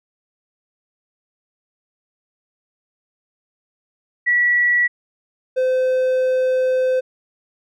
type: tone pair in turn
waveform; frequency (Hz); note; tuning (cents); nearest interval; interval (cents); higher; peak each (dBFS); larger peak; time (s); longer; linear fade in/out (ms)
sine / triangle; 1941 / 514.1; B6 / C5; -31 / -31; octave + major seventh; 2300; first; -13; neither; 4.26-4.88 / 5.56-7.01; second; 20
effects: none